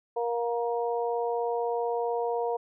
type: harmonic tone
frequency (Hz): 235.8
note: A#3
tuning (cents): +20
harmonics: 2 / 3 / 4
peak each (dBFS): -28 / -32 / -34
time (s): 0.16-2.57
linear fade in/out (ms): 10
effects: none